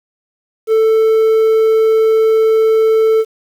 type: tone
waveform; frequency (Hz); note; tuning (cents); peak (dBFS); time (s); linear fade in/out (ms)
triangle; 442.2; A4; +9; -6; 0.67-3.25; 50
effects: 7-bit